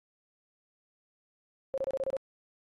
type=tone bursts; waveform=sine; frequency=537 Hz; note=C5; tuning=45 cents sharp; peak=-28 dBFS; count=7; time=1.74-2.167 s; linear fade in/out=0 ms; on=37 ms; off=28 ms; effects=AAC 32 kbps